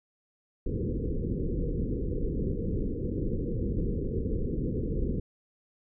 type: low-pass noise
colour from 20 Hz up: pink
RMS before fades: -30 dBFS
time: 0.66-5.2 s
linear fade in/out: 5 ms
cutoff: 500 Hz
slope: 96 dB/octave
effects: none